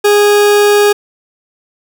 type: tone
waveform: 40% pulse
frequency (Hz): 412.5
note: G#4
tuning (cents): -12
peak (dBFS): -5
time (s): 0.04-0.93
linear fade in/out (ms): 10
effects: none